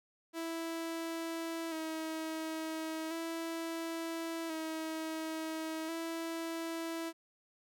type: tone with vibrato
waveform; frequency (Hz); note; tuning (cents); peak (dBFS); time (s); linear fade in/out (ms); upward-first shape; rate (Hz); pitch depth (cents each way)
sawtooth; 324.2; E4; -29; -33; 0.33-7.13; 50; square; 0.36; 29
effects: none